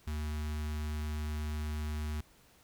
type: tone with notch filter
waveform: square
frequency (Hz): 75.7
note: D#2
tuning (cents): -47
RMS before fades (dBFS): -36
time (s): 0.07-2.21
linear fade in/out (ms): 5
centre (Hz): 540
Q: 1
effects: pink hiss -63 dBFS RMS until 2.63 s